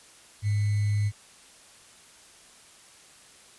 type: tone with sample-and-hold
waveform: sine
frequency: 103.6 Hz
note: G#2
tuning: 4 cents flat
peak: -22 dBFS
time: 0.42-1.12 s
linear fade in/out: 50 ms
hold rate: 2100 Hz
effects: white hiss -53 dBFS RMS until 3.58 s + resampled to 24000 Hz